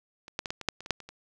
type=clicks; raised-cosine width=0.2 ms; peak=-27 / -13 / -16 / -15 / -21 / -8 / -26 / -24 / -7 / -28 / -27 dBFS; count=11; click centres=0.281 / 0.391 / 0.458 / 0.505 / 0.613 / 0.687 / 0.806 / 0.861 / 0.907 / 1.003 / 1.09 s; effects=none